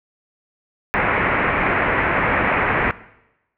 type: low-pass noise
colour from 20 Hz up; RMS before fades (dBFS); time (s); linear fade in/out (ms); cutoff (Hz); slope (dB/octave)
white; -19; 0.94-2.91; 0; 2300; 48
effects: noise-tail reverb RT60 0.9 s tail -18 dB re dry